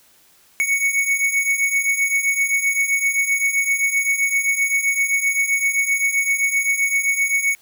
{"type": "beating tone pair", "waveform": "square", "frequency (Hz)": [2217, 2224.7], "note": ["C#7", "C#7"], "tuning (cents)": [0, 6], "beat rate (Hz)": 7.7, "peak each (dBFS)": [-23, -19], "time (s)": [0.6, 7.55], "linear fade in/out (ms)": 0, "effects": ["white hiss -54 dBFS RMS until 7.61 s"]}